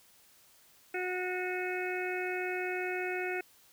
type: harmonic tone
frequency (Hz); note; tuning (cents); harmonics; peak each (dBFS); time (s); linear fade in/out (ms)
365.1; F#4; -23; 1 / 2 / 4 / 5 / 6 / 7; -35 / -40 / -40 / -43 / -41 / -41; 0.94-3.41; 5
effects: white hiss -62 dBFS RMS until 3.72 s